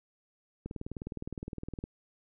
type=click train; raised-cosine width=3 ms; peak=-25 dBFS; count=24; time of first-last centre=0.66-1.839 s; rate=19.5 Hz; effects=none